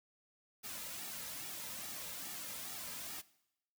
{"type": "noise with flanger", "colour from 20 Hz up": "white", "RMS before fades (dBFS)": -45, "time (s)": [0.63, 3.22], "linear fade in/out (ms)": 20, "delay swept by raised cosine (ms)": [1.9, 2.75], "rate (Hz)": 2.4, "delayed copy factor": -0.6, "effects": ["noise-tail reverb RT60 0.8 s tail -19 dB re dry"]}